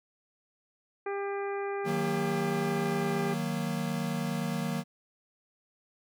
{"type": "harmonic tone", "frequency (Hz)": 399.2, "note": "G4", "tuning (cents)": 32, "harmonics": [1, 2, 3, 4, 5, 6], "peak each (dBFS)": [-32, -38, -42, -44, -46, -48], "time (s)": [1.06, 3.34], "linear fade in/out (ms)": 5}
{"type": "chord", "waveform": "square", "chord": "D# minor", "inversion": "none", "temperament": "equal", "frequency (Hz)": [155.56, 185, 233.1], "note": ["D#3", "F#3", "A#3"], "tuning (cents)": [0, 0, 0], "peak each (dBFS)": -35, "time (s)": [1.84, 4.84], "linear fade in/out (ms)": 50}
{"effects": []}